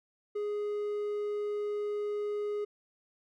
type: tone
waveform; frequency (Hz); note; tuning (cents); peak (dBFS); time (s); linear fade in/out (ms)
triangle; 415.3; G#4; 0; -29; 0.35-2.65; 10
effects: none